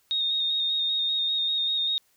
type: tone with vibrato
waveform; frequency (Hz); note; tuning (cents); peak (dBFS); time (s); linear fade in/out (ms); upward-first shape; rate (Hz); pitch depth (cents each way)
sine; 3707; A#7; -10; -23; 0.11-1.98; 0; square; 5.1; 19
effects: white hiss -66 dBFS RMS until 2.16 s